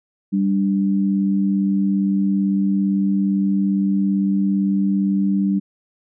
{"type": "tone pair together", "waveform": "sine", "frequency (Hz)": [196.02, 293.7], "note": ["G3", "D4"], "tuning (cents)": [0, 0], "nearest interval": "perfect fifth", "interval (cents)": 700, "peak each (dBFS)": [-16, -23], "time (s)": [0.32, 5.6], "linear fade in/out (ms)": 20, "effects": []}